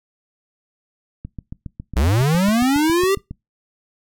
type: click train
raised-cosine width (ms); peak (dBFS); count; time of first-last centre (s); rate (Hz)
5; -18; 16; 1.25-3.31; 7.28
type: linear sweep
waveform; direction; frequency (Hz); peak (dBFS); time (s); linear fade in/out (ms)
square; up; 55.5 to 399.7; -15; 1.96-3.15; 5
effects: noise-tail reverb RT60 0.2 s tail -23 dB re dry